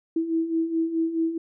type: beating tone pair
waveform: sine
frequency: 323.7 / 328.4 Hz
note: E4 / E4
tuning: -31 / -6 cents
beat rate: 4.7 Hz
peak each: -29 / -23 dBFS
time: 0.16-1.38 s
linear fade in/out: 5 ms
effects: none